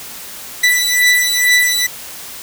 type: beating tone pair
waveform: sawtooth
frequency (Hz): 1975.5 / 1977.7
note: B6 / B6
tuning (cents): 0 / +2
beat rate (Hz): 2.2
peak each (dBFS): -10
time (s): 0.63-1.87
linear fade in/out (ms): 10
effects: white hiss -31 dBFS RMS until 2.42 s